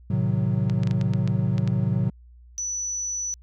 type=chord; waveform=triangle; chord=A diminished seventh; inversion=none; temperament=equal; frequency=110 / 130.81 / 155.56 / 185 Hz; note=A2 / C3 / Eb3 / Gb3; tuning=0 / 0 / 0 / 0 cents; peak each=-23 / -23 / -27 / -24 dBFS; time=0.1-2.1 s; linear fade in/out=5 ms
type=clicks; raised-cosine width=0.2 ms; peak=-19 dBFS; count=9; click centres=0.698 / 0.834 / 0.873 / 0.911 / 1.013 / 1.136 / 1.276 / 1.581 / 1.676 s
type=tone; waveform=sine; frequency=5950 Hz; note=F#8; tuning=9 cents sharp; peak=-26 dBFS; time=2.58-3.34 s; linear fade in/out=0 ms
effects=added 60 Hz sine -46 dBFS peak until 3.42 s